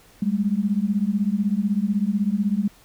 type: beating tone pair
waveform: sine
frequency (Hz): 196 / 212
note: G3 / G#3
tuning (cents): 0 / +36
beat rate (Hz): 16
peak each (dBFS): -22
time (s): 0.22-2.68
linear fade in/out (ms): 5
effects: pink hiss -53 dBFS RMS until 2.84 s